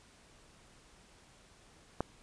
click, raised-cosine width 1 ms, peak -17 dBFS, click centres 2.006 s, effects pink hiss -61 dBFS RMS until 2.22 s + resampled to 22050 Hz

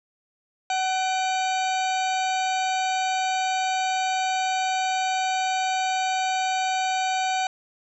harmonic tone with a mistuned harmonic, 753 Hz, F#5, 30 cents sharp, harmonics 1 / 2 / 3 / 4 / 5 / 6 / 8 / 9 / 10, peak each -23 / -33 / -32 / -37 / -37 / -39 / -39 / -45 / -41 dBFS, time 0.7-7.47 s, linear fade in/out 2 ms, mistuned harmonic 3, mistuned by +87 cents, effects none

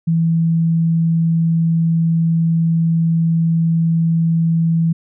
sine tone, 164.81 Hz, E3, in tune, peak -12 dBFS, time 0.07-4.93 s, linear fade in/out 10 ms, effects none

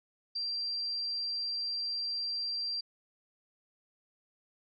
sine tone, 4721 Hz, D8, 8 cents sharp, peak -32 dBFS, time 0.35-2.81 s, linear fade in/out 10 ms, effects none

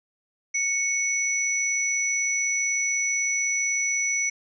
sine tone pair together, 2217 / 5919 Hz, C#7 / F#8, 0 / 0 cents, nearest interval octave + perfect fourth, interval 1700 cents, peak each -25 / -25 dBFS, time 0.54-4.3 s, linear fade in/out 10 ms, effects none

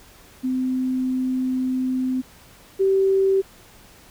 sine tone pair in turn, 257.3 / 386.6 Hz, C4 / G4, -29 / -24 cents, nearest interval perfect fifth, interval 705 cents, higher second, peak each -20 / -15 dBFS, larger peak second, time 0.43-2.22 / 2.79-3.42 s, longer first, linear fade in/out 20 ms, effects pink hiss -49 dBFS RMS until 4.1 s

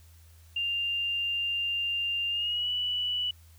sine tone with pitch glide, 2794 to 2957 Hz, F7 to F#7, 0 to -2 cents, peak -27 dBFS, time 0.56-3.31 s, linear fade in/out 5 ms, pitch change +98 cents, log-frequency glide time 2.29-2.7 s, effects added 82 Hz sine -52 dBFS peak until 3.58 s + white hiss -62 dBFS RMS until 3.58 s

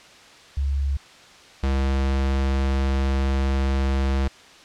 sine / square tone pair in turn, 69.4 / 67.39 Hz, C#2 / C#2, +3 / -48 cents, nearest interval minor second, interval 51 cents, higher first, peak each -20 dBFS, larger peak neither, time 0.57-0.97 / 1.63-4.28 s, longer second, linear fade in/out 5 ms, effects white hiss -47 dBFS RMS until 4.64 s + low-pass 5000 Hz 12 dB/octave

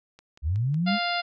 click train, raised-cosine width 0.2 ms, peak -32 dBFS, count 4, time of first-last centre 0.19-0.744 s, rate 5.42 Hz
sine linear sweep, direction up, 65.41 to 217 Hz, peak -22 dBFS, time 0.42-0.99 s, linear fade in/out 50 ms
harmonic tone, 698.5 Hz, F5, in tune, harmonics 1 / 2 / 3 / 4 / 5 / 6 / 7, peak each -28 / -31 / -33 / -34 / -35 / -36 / -36 dBFS, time 0.86-1.22 s, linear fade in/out 20 ms
effects none

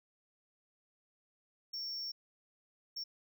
triangle tone bursts at uneven times, 5470 Hz, F8, 37 cents flat, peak -37 dBFS, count 2, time 1.73-2.12 / 2.96-3.04 s, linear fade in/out 10 ms, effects none

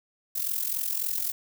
violet noise with amplitude modulation, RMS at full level -26 dBFS, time 0.35-1.32 s, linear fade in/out 10 ms, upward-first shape sine, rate 43.6 Hz, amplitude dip 75%, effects none

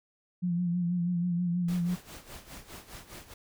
sine tone with vibrato, 175.2 Hz, F3, 6 cents sharp, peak -26 dBFS, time 0.42-1.96 s, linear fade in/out 20 ms, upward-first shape sine, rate 6.2 Hz, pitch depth 43 cents each way
pink noise with tremolo, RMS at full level -44 dBFS, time 1.68-3.34 s, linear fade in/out 5 ms, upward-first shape sine, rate 4.9 Hz, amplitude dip 75%
effects none

